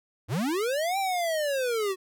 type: linear two-way sweep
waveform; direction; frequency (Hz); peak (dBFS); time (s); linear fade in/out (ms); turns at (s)
square; up then down; 85.8 to 794 to 365.7; -26; 0.28-1.96; 50; 0.98
effects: none